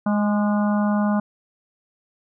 harmonic tone with a mistuned harmonic, 207.7 Hz, G#3, in tune, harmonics 1 / 3 / 4 / 5 / 6 / 7, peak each -18 / -28 / -30 / -32 / -34 / -35 dBFS, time 0.06-1.2 s, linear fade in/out 5 ms, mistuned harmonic 6, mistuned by -41 cents, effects none

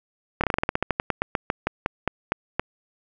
slowing click train, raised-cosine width 0.5 ms, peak -6 dBFS, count 21, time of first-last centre 0.41-2.596 s, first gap 27 ms, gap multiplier 1.13, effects none

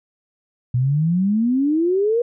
sine exponential sweep, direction up, 120.1 to 486.9 Hz, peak -15 dBFS, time 0.74-2.22 s, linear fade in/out 5 ms, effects none

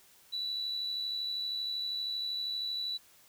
sine tone with amplitude modulation, 3951 Hz, B7, in tune, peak -30 dBFS, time 0.32-2.98 s, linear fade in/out 20 ms, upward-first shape sine, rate 72.7 Hz, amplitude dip 40%, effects tanh soft clip ceiling -27 dBFS + white hiss -61 dBFS RMS until 3.28 s

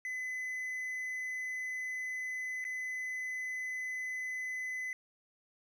triangle tone with dropouts, 2018 Hz, B6, 37 cents sharp, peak -34 dBFS, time 0.05-4.93 s, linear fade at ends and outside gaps 1 ms, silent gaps 2.642-2.65 s, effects none

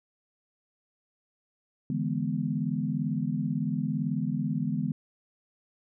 sine chord, E dominant seventh, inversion third, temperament equal, 146.83 / 164.81 / 207.7 / 246.9 Hz, D3 / E3 / G#3 / B3, 0 / 0 / 0 / 0 cents, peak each -32 dBFS, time 1.9-4.92 s, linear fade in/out 2 ms, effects none

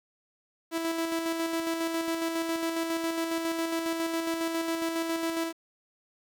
sawtooth tone with tremolo, 329.6 Hz, E4, in tune, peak -23 dBFS, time 0.71-5.53 s, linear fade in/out 50 ms, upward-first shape square, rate 7.3 Hz, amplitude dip 35%, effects 10-bit

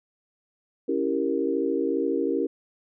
sine chord, C# diminished seventh, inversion none, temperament equal, 277.2 / 329.6 / 392 / 466.2 Hz, C#4 / E4 / G4 / Bb4, 0 / 0 / 0 / 0 cents, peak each -28 dBFS, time 0.88-2.47 s, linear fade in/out 10 ms, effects none

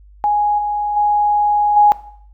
sine tone with level steps, 830.6 Hz, G#5, in tune, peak -12 / -16 / -11 / -6 dBFS, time 0.24-1.92 s, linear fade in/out 0 ms, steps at 0.58 / 0.96 / 1.76 s, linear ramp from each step 10 ms, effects noise-tail reverb RT60 0.6 s tail -17 dB re dry + added 50 Hz sine -41 dBFS peak until 2.33 s

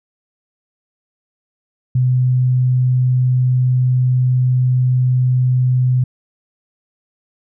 sine tone, 126.8 Hz, B2, 46 cents sharp, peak -11 dBFS, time 1.95-6.04 s, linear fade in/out 5 ms, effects none

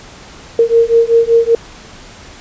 sine beating tone pair, 459.4 / 464.6 Hz, A#4 / A#4, -25 / -6 cents, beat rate 5.2 Hz, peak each -10 dBFS, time 0.59-1.55 s, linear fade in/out 2 ms, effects pink hiss -36 dBFS RMS until 2.4 s + resampled to 16000 Hz

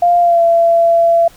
sine tone with pitch glide, 698.5 to 675.1 Hz, F5 to E5, 0 to +41 cents, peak -7 dBFS, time 0.02-1.28 s, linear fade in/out 5 ms, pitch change -59 cents, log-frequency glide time 0.2-0.42 s, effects pink hiss -44 dBFS RMS until 1.36 s

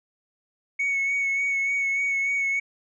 sine tone with vibrato, 2217 Hz, C#7, in tune, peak -20 dBFS, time 0.79-2.6 s, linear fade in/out 10 ms, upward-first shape sine, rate 3.4 Hz, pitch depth 21 cents each way, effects tanh soft clip ceiling -20 dBFS

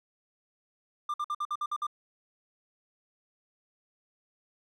triangle tone bursts, 1193 Hz, D6, 27 cents sharp, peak -27 dBFS, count 8, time 1.09-1.868 s, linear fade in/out 5 ms, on 50 ms, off 54 ms, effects none

